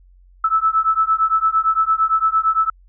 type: beating tone pair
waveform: sine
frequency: 1306 / 1314.8 Hz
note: E6 / E6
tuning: -17 / -5 cents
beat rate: 8.8 Hz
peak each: -17 dBFS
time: 0.44-2.7 s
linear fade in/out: 5 ms
effects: added 45 Hz sine -46 dBFS peak until 2.88 s